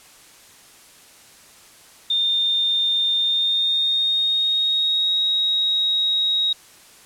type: tone with pitch glide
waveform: sine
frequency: 3624 to 3789 Hz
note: A#7 to A#7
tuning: -50 to +27 cents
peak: -17 dBFS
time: 2.1-6.53 s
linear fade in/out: 5 ms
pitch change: +77 cents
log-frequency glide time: 3.17-5.22 s
effects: white hiss -48 dBFS RMS until 7.05 s + low-pass 11000 Hz 12 dB/octave